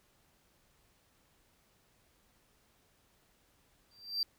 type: tone with exponential growth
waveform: triangle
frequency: 4699 Hz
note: D8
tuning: in tune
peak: -25 dBFS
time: 3.91-4.23 s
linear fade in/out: 2 ms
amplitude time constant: 69 ms
effects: tanh soft clip ceiling -24 dBFS + pink hiss -70 dBFS RMS until 4.38 s